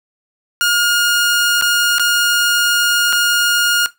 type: tone with dropouts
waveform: sawtooth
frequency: 1424 Hz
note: F6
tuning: 33 cents sharp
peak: -8 dBFS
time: 0.61-3.86 s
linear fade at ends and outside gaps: 0 ms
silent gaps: 1.612-1.623 / 1.983-1.996 / 3.126-3.13 s
effects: noise-tail reverb RT60 0.2 s tail -17 dB re dry